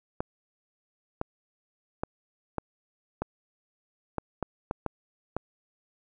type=clicks; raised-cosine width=1 ms; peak=-15 dBFS; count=10; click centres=0.205 / 1.214 / 2.035 / 2.583 / 3.22 / 4.183 / 4.427 / 4.711 / 4.863 / 5.366 s; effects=none